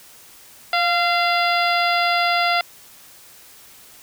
harmonic tone with a mistuned harmonic, 689 Hz, F5, 24 cents flat, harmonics 1 / 2 / 3 / 4 / 5 / 6 / 7, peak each -20 / -22 / -23 / -27 / -28 / -31 / -28 dBFS, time 0.73-2.61 s, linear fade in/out 2 ms, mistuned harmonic 1, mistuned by +29 cents, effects white hiss -46 dBFS RMS until 4.02 s

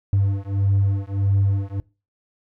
triangle beating tone pair, 98 / 99.6 Hz, G2 / G2, 0 / +28 cents, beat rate 1.6 Hz, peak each -18 dBFS, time 0.13-1.8 s, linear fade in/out 0 ms, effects noise-tail reverb RT60 0.3 s tail -22 dB re dry + tanh soft clip ceiling -8 dBFS

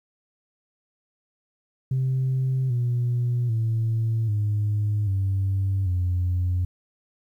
sine tone with pitch steps, 130.81 / 121.35 / 112.57 / 104.43 / 96.87 / 89.86 Hz, C3 / B2 / A2 / G#2 / G2 / F2, 0 / -30 / +40 / +10 / -20 / +50 cents, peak -19 dBFS, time 1.91-6.65 s, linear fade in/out 5 ms, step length 790 ms, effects tanh soft clip ceiling -18 dBFS + 10-bit

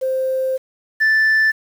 sine tone pair in turn, 523.3 / 1760.2 Hz, C5 / A6, 0 / 0 cents, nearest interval octave + major sixth, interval 2100 cents, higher second, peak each -16 / -9 dBFS, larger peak second, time 0.01-0.58 / 1-1.52 s, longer first, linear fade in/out 20 ms, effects tanh soft clip ceiling -11 dBFS + 7-bit

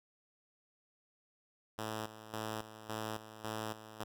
5% pulse tone with tremolo, 109.2 Hz, A2, 13 cents flat, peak -27 dBFS, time 1.78-4.04 s, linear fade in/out 10 ms, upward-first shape square, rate 1.8 Hz, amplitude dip 75%, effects none

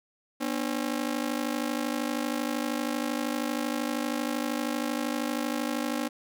sawtooth ring-modulated tone, 270.1 Hz, C#4, 45 cents flat, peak -21 dBFS, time 0.4-6.09 s, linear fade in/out 20 ms, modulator 26.4 Hz, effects none

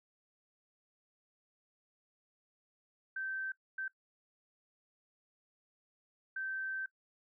sine tone bursts at uneven times, 1552 Hz, G6, 18 cents flat, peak -36 dBFS, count 3, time 3.16-3.52 / 3.78-3.88 / 6.36-6.86 s, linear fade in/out 5 ms, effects noise-tail reverb RT60 0.1 s tail -19 dB re dry

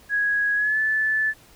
sine tone with pitch glide, 1661.2 to 1743.8 Hz, G#6 to A6, 0 to -16 cents, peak -19 dBFS, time 0.09-1.34 s, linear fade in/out 50 ms, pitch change +84 cents, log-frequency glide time 0.55-0.79 s, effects pink hiss -52 dBFS RMS until 1.55 s

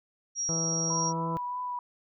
sine tone, 5660 Hz, F8, 22 cents sharp, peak -28 dBFS, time 0.35-1.13 s, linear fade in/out 50 ms
harmonic tone, 164.81 Hz, E3, in tune, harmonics 1 / 2 / 3 / 4 / 5 / 6 / 7 / 8, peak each -32 / -39 / -38 / -43 / -48 / -48 / -51 / -47 dBFS, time 0.49-1.37 s, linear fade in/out 0 ms
sine tone with vibrato, 987.8 Hz, B5, in tune, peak -31 dBFS, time 0.9-1.79 s, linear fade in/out 2 ms, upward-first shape triangle, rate 3.2 Hz, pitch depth 17 cents each way
effects none

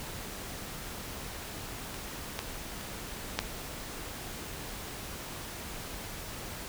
clicks, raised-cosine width 0.2 ms, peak -22 / -15 / -26 / -9 dBFS, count 4, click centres 1.943 / 2.391 / 2.811 / 3.39 s, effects pink hiss -41 dBFS RMS until 6.68 s

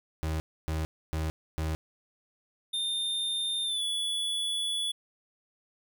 35% pulse tone bursts, 79 Hz, D#2, 27 cents sharp, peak -27 dBFS, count 4, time 0.23-1.75 s, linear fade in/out 0 ms, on 170 ms, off 280 ms
square tone with pitch glide, 3623 to 3420 Hz, A7 to A7, +50 to -50 cents, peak -29 dBFS, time 2.73-4.92 s, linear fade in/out 10 ms, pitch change -100 cents, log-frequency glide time 3.64-3.82 s
effects none

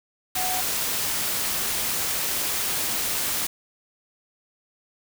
sine tone in noise, 740 Hz, F#5, in tune, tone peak -29 dBFS, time 0.36-0.61 s, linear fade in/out 5 ms, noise white, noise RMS -26 dBFS, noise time 0.35-3.47 s, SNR -6 dB, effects none

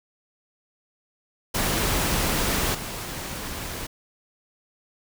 pink noise with level steps, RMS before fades -24 / -33 dBFS, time 1.54-3.87 s, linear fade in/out 10 ms, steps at 2.74 s, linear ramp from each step 10 ms, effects none

